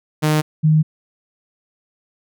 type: tone pair in turn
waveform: sawtooth / sine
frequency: 153.3 / 155.44 Hz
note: D#3 / D#3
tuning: -25 / -1 cents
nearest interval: unison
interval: 24 cents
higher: second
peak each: -10 dBFS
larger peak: neither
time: 0.22-0.42 / 0.63-0.83 s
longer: neither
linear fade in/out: 20 ms
effects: none